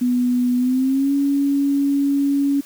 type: tone with pitch glide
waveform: sine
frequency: 246.9 to 280.4 Hz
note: B3 to C#4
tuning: 0 to +20 cents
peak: -15 dBFS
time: 0.01-2.61 s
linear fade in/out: 10 ms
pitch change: +220 cents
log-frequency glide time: 0.57-1.13 s
effects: white hiss -44 dBFS RMS until 2.65 s